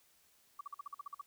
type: tone bursts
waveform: sine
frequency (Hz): 1147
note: D6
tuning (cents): -41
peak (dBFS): -40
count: 10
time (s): 0.59-1.213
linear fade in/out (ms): 5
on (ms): 20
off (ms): 47
effects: white hiss -69 dBFS RMS until 1.26 s